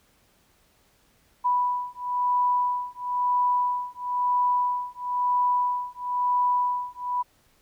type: beating tone pair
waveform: sine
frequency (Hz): 986 / 987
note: B5 / B5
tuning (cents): -3 / -1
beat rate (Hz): 1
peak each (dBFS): -25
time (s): 1.44-7.23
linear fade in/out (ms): 20
effects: pink hiss -63 dBFS RMS until 7.61 s